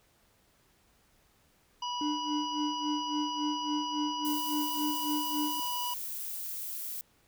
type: harmonic tone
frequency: 977 Hz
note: B5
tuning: 19 cents flat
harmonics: 1 / 3 / 5 / 6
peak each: -34 / -38 / -45 / -49 dBFS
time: 1.82-5.94 s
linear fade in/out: 5 ms
type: tone with tremolo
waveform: triangle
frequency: 298.9 Hz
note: D4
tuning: 31 cents sharp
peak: -27 dBFS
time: 2.01-5.6 s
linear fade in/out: 2 ms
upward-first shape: sine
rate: 3.6 Hz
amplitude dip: 85%
type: noise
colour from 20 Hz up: violet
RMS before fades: -38 dBFS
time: 4.25-7.01 s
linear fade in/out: 0 ms
effects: pink hiss -67 dBFS RMS until 7.27 s